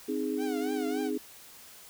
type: chord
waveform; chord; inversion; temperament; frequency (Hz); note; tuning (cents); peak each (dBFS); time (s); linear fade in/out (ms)
sine; Ab major; first; equal; 261.6 / 311.1 / 415.3; C4 / Eb4 / Ab4; 0 / 0 / 0; -33; 0.08-1.18; 10
type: tone with vibrato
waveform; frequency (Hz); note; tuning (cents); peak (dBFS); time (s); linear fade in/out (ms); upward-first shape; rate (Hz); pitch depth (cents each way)
sawtooth; 740; F#5; 0; -35; 0.37-1.11; 50; triangle; 3.5; 140
effects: white hiss -51 dBFS RMS until 1.89 s